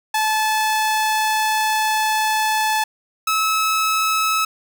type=tone pair in turn; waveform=sawtooth; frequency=867 / 1295.8 Hz; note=A5 / E6; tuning=-26 / -30 cents; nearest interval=perfect fifth; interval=696 cents; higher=second; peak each=-13 dBFS; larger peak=neither; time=0.14-2.84 / 3.27-4.45 s; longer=first; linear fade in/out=5 ms; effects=none